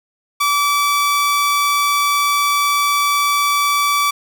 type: tone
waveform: sawtooth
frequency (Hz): 1154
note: D6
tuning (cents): -31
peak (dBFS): -10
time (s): 0.4-4.11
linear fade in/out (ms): 10
effects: none